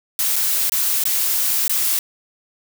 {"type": "noise with dropouts", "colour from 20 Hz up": "blue", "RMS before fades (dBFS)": -19, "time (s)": [0.19, 1.99], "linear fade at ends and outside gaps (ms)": 1, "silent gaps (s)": [[0.359, 0.363], [0.696, 0.72], [1.038, 1.054], [1.679, 1.695]], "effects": []}